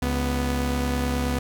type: tone pair together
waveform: sawtooth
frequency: 69.3 / 247.2 Hz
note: C#2 / B3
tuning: 0 / +2 cents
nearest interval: octave + minor seventh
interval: 2202 cents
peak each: -21 / -22 dBFS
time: 0.02-1.39 s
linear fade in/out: 5 ms
effects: none